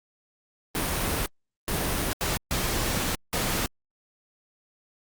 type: noise bursts at uneven times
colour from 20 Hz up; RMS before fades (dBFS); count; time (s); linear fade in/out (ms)
pink; -27; 5; 0.75-1.26 / 1.68-2.13 / 2.21-2.37 / 2.51-3.15 / 3.33-3.66; 0
effects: Opus 32 kbps